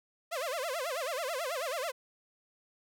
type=tone with vibrato; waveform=sawtooth; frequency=589 Hz; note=D5; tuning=5 cents sharp; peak=-29 dBFS; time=0.31-1.92 s; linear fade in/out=20 ms; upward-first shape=sine; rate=9.2 Hz; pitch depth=280 cents each way; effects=none